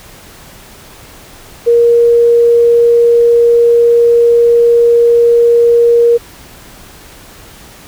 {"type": "tone", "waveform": "sine", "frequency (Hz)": 470.9, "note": "A#4", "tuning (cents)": 18, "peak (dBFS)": -4, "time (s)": [1.66, 6.18], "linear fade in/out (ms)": 20, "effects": ["pink hiss -36 dBFS RMS until 7.87 s"]}